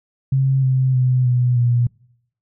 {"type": "tone with pitch steps", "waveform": "sine", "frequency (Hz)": [134.1, 130.58, 127.16, 123.83, 120.58], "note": ["C3", "C3", "C3", "B2", "B2"], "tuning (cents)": [43, -3, -49, 5, -41], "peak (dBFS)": -13, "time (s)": [0.32, 1.87], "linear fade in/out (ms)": 5, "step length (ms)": 310, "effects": ["noise-tail reverb RT60 0.8 s tail -26 dB re dry"]}